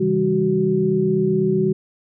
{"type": "tone cluster", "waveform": "sine", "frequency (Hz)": [135.6, 163.7, 199.7, 374.3], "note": ["C#3", "E3", "G3", "F#4"], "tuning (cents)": [-38, -12, 32, 20], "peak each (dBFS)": [-27, -23, -21, -18], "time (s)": [0, 1.73], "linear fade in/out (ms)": 10, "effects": []}